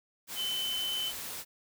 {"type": "tone in noise", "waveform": "sine", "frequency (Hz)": 3048, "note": "G7", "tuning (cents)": -49, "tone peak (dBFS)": -31, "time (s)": [0.35, 1.13], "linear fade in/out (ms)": 50, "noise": "white", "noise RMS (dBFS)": -40, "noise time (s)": [0.27, 1.45], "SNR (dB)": 6, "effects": []}